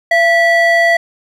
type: ring-modulated tone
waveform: triangle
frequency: 1318.5 Hz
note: E6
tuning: in tune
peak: -3 dBFS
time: 0.11-0.97 s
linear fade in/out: 5 ms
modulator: 640 Hz
effects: none